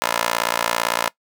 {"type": "tone with high-pass filter", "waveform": "15% pulse", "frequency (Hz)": 57.8, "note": "A#1", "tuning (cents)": -14, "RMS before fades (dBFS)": -22, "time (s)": [0.02, 1.09], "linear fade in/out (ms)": 0, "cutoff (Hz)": 860, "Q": 1.1, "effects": ["noise-tail reverb RT60 0.1 s tail -21 dB re dry"]}